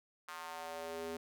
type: tone with high-pass filter sweep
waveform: square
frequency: 82.41 Hz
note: E2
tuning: in tune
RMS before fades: -44 dBFS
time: 0.28-1.17 s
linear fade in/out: 5 ms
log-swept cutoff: 1200 to 330 Hz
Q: 2.4
effects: none